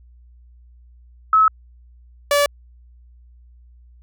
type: tone pair in turn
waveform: sine / sawtooth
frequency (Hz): 1293 / 576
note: E6 / D5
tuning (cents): -34 / -34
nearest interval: octave + major second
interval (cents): 1400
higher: first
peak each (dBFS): -10 / -10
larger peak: neither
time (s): 1.33-1.48 / 2.31-2.46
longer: neither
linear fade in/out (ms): 2
effects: added 60 Hz sine -45 dBFS peak until 4.02 s